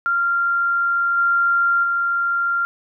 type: tone with level steps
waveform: sine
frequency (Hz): 1387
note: F6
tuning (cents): -12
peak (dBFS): -16 / -14 / -17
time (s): 0.06-2.65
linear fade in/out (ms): 0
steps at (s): 1.17 / 1.83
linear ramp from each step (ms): 10
effects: none